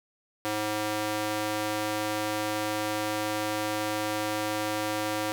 square tone with high-pass filter, 106.4 Hz, G#2, 42 cents sharp, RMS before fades -30 dBFS, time 0.45-5.32 s, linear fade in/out 0 ms, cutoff 400 Hz, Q 0.85, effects none

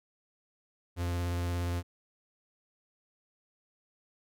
45% pulse tone with vibrato, 87.31 Hz, F2, in tune, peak -30 dBFS, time 0.96-1.83 s, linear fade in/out 50 ms, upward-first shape sine, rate 17 Hz, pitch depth 21 cents each way, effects none

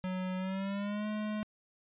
square tone with pitch glide, 185 to 212.5 Hz, F#3 to G#3, 0 to +40 cents, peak -34 dBFS, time 0.04-1.43 s, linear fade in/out 0 ms, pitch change +240 cents, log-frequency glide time 0.37-1.07 s, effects resampled to 8000 Hz

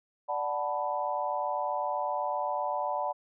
sine chord, B minor seventh, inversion first, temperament equal, 587.3 / 740 / 880 / 987.8 Hz, D5 / F#5 / A5 / B5, 0 / 0 / 0 / 0 cents, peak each -34 dBFS, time 0.28-3.13 s, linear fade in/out 20 ms, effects none

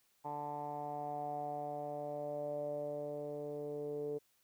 10% pulse tone with low-pass filter sweep, 146.83 Hz, D3, in tune, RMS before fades -41 dBFS, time 0.24-4.19 s, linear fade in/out 20 ms, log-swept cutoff 890 to 450 Hz, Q 6.8, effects white hiss -74 dBFS RMS until 4.43 s

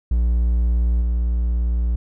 triangle tone with level steps, 58.8 Hz, A#1, 16 cents sharp, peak -13 / -15 dBFS, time 0.11-1.96 s, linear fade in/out 5 ms, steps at 1.01 s, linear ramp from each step 10 ms, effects none

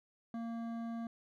triangle tone with hard clipping, 230.6 Hz, A#3, 19 cents flat, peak -40 dBFS, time 0.34-1.07 s, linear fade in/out 2 ms, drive 15 dB, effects none

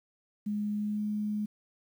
sine tone with pitch glide, 208.3 to 210 Hz, G#3 to G#3, +5 to +19 cents, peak -29 dBFS, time 0.46-1.46 s, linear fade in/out 10 ms, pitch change +14 cents, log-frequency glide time 0.72-0.99 s, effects 10-bit

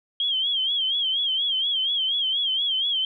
sine tone with vibrato, 3213 Hz, G7, 42 cents sharp, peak -21 dBFS, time 0.2-3.05 s, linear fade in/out 2 ms, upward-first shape sine, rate 4.2 Hz, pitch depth 93 cents each way, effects none

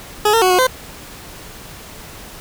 20% pulse tone with pitch steps, 421.1 / 454.9 / 369.7 / 363.8 / 513 Hz, G#4 / A#4 / F#4 / F#4 / C5, +24 / -42 / -1 / -29 / -34 cents, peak -6 dBFS, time 0.25-0.67 s, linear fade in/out 5 ms, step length 84 ms, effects pink hiss -36 dBFS RMS until 2.4 s

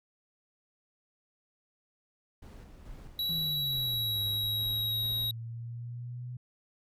brown noise with tremolo, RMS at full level -47 dBFS, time 2.42-5.31 s, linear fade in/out 5 ms, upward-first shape square, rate 2.3 Hz, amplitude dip 35%
square tone with pitch glide, 3910 to 3825 Hz, B7 to A#7, -18 to +44 cents, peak -30 dBFS, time 3.19-5.31 s, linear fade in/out 2 ms, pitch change -38 cents, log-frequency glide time 3.42-4.95 s
sine exponential two-way sweep, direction down then up, 170 to 104.2 to 124.3 Hz, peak -37 dBFS, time 3.29-6.37 s, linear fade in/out 5 ms, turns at 4.2 s
effects none

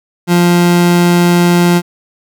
30% pulse tone, 174.61 Hz, F3, in tune, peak -4 dBFS, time 0.27-1.82 s, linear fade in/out 50 ms, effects none

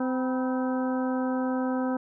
harmonic tone with a mistuned harmonic, 257.4 Hz, C4, 28 cents flat, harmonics 1 / 2 / 3 / 4 / 5 / 6, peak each -26 / -32 / -36 / -38 / -40 / -42 dBFS, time 0-1.97 s, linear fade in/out 5 ms, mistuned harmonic 4, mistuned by -84 cents, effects none

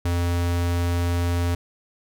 square tone, 86.8 Hz, F2, 10 cents flat, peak -21 dBFS, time 0.05-1.55 s, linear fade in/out 5 ms, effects none

